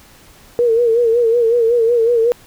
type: tone with vibrato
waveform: sine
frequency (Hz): 466.2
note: A#4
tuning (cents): 0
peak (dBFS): -10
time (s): 0.59-2.32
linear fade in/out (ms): 0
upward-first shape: sine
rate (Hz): 5.4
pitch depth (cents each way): 72
effects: pink hiss -45 dBFS RMS until 2.46 s